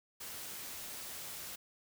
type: noise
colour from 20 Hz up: white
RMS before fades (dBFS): -45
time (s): 0.2-1.56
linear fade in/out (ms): 10
effects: none